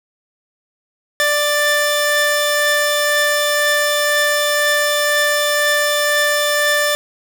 sawtooth tone pair together, 590 / 1768 Hz, D5 / A6, +8 / +8 cents, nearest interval octave + perfect fifth, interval 1900 cents, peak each -13 dBFS, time 1.2-6.95 s, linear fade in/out 0 ms, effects none

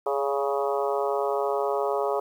harmonic tone with a mistuned harmonic, 138.8 Hz, C#3, 3 cents sharp, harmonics 3 / 4 / 5 / 6 / 7 / 8 / 9, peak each -27 / -29 / -31 / -33 / -34 / -35 / -36 dBFS, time 0.06-2.2 s, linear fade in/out 5 ms, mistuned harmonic 4, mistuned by +30 cents, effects 9-bit

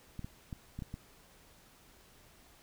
clicks, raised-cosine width 5 ms, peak -28 dBFS, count 6, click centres 0.193 / 0.245 / 0.528 / 0.79 / 0.822 / 0.941 s, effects pink hiss -61 dBFS RMS until 2.62 s

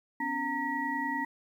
sine tone cluster, 253 / 283.2 / 920 / 1922 Hz, B3 / C#4 / A#5 / B6, +42 / +37 / -23 / -48 cents, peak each -39 / -36 / -33 / -34 dBFS, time 0.2-1.25 s, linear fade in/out 5 ms, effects 10-bit

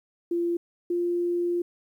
sine tone pair in turn, 343.5 / 348.7 Hz, F4 / F4, -29 / -3 cents, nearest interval unison, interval 26 cents, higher second, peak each -23 dBFS, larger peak neither, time 0.31-0.57 / 0.9-1.62 s, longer second, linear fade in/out 5 ms, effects 10-bit

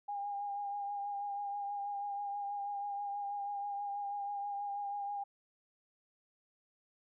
sine tone with vibrato, 810 Hz, G#5, 43 cents flat, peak -36 dBFS, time 0.08-5.24 s, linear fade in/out 10 ms, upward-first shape triangle, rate 6.2 Hz, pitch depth 29 cents each way, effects none

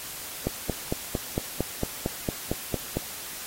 click train, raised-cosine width 2 ms, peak -12 dBFS, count 12, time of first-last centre 0.47-2.97 s, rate 4.4 Hz, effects white hiss -38 dBFS RMS until 3.46 s + AAC 48 kbps

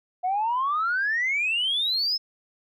sine exponential sweep, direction up, 712 to 5274 Hz, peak -21 dBFS, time 0.23-2.18 s, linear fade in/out 20 ms, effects tanh soft clip ceiling -18 dBFS

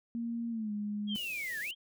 sine tone with pitch glide, 233.1 to 207.7 Hz, A#3 to G#3, 0 to 0 cents, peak -33 dBFS, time 0.15-1.16 s, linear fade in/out 0 ms, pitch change -200 cents, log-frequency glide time 0.5-0.72 s
sine linear two-way sweep, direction down then up, 3322 to 1651 to 3322 Hz, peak -35 dBFS, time 1.07-1.75 s, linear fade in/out 50 ms, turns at 1.6 s
white band-stop noise, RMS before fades -48 dBFS, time 1.15-1.71 s, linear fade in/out 2 ms, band 650 to 2300 Hz, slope 96 dB/octave
effects none

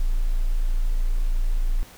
sine tone, 28.45 Hz, A#0, 41 cents flat, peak -18 dBFS, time 0-1.83 s, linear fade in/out 0 ms, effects pink hiss -47 dBFS RMS until 1.97 s

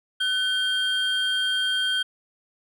triangle tone pair together, 1510 / 3200 Hz, F#6 / G7, +35 / +35 cents, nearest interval octave + minor second, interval 1300 cents, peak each -24 / -22 dBFS, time 0.2-2.03 s, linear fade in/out 10 ms, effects none

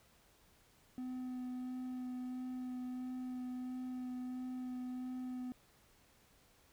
triangle tone with vibrato, 252.6 Hz, B3, 39 cents sharp, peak -38 dBFS, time 0.98-5.52 s, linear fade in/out 0 ms, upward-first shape sine, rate 1.5 Hz, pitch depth 11 cents each way, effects pink hiss -68 dBFS RMS until 6.72 s

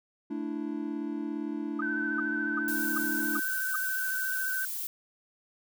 triangle chord, A suspended fourth, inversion none, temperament equal with one note detuned, 220 / 293.7 / 331.2 Hz, A3 / D4 / E4, 0 / 0 / +8 cents, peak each -36 / -32 / -35 dBFS, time 0.3-3.4 s, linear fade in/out 10 ms
sine tone bursts, 1244.5 Hz, D#6, in tune, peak -29 dBFS, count 6, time 1.79-3.76 s, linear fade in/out 5 ms, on 20 ms, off 370 ms
sine tone with vibrato, 1525 Hz, G6, 48 cents flat, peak -30 dBFS, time 1.82-4.65 s, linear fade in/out 2 ms, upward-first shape triangle, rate 14 Hz, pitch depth 34 cents each way
violet noise, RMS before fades -35 dBFS, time 2.68-4.87 s, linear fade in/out 0 ms
effects none

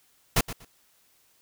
pink noise with echo, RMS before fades -21 dBFS, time 0.36-0.41 s, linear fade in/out 5 ms, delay 120 ms, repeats 2, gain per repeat -14 dB, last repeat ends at 0.65 s, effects white hiss -64 dBFS RMS until 1.41 s

